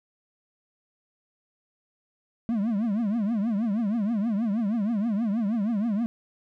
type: tone with vibrato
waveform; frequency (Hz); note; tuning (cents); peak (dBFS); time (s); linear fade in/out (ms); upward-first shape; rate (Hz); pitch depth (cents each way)
triangle; 216.6; A3; -27; -21; 2.49-6.06; 0; triangle; 6.3; 220
effects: none